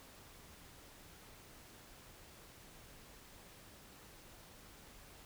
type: silence
effects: pink hiss -58 dBFS RMS until 5.25 s